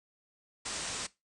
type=low-pass noise; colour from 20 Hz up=white; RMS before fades=-38 dBFS; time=0.65-1.07 s; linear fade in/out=10 ms; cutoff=9100 Hz; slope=96 dB/octave; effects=noise-tail reverb RT60 0.2 s tail -18 dB re dry